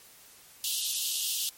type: high-pass noise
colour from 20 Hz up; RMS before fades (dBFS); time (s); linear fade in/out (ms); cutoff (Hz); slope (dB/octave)
pink; -31; 0.64-1.49; 0; 2800; 96
effects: white hiss -54 dBFS RMS until 1.57 s + MP3 64 kbps